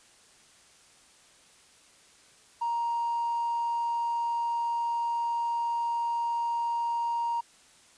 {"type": "tone with hard clipping", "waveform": "sine", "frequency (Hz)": 937, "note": "A#5", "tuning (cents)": 9, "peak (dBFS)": -27, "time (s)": [2.61, 7.41], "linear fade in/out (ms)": 10, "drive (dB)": 1, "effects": ["white hiss -58 dBFS RMS until 7.97 s", "resampled to 22050 Hz"]}